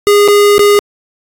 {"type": "tone with dropouts", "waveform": "square", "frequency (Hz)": 410, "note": "G#4", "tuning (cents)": -22, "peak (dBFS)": -5, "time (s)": [0.07, 0.79], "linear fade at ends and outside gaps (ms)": 0, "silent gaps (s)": [[0.278, 0.284], [0.581, 0.593]], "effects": ["AAC 64 kbps"]}